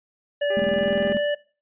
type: tone with pitch glide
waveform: square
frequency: 579 to 585.7 Hz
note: D5 to D5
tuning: -25 to -5 cents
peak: -21 dBFS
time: 0.41-1.35 s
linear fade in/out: 10 ms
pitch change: +20 cents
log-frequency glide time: 0.62-1.14 s
type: harmonic tone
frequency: 401 Hz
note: G4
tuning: 39 cents sharp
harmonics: 1 / 2 / 3 / 4 / 5 / 6 / 7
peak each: -30 / -39 / -45 / -48 / -44 / -49 / -52 dBFS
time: 0.5-1.13 s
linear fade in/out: 5 ms
type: tone bursts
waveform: sine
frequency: 215.1 Hz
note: A3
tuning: 39 cents flat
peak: -22 dBFS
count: 13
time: 0.57-1.17 s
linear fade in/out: 0 ms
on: 24 ms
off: 24 ms
effects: noise-tail reverb RT60 0.4 s tail -21 dB re dry + resampled to 8000 Hz